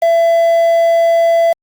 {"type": "tone with quantisation", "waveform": "triangle", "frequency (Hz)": 670, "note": "E5", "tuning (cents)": 28, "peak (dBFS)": -6, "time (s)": [0.02, 1.53], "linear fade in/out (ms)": 5, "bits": 5, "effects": ["Opus 48 kbps"]}